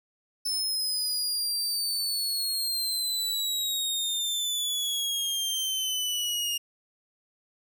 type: exponential sweep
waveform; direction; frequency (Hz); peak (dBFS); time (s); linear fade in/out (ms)
sawtooth; down; 5274 to 2834; -24; 0.45-6.58; 10
effects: none